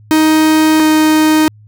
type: tone pair in turn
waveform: 45% pulse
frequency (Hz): 312.9 / 310.9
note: D#4 / D#4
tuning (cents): +10 / -1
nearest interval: unison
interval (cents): 11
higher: first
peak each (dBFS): -7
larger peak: neither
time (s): 0.11-0.8 / 0.8-1.48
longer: first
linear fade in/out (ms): 0
effects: added 106 Hz sine -38 dBFS peak until 1.67 s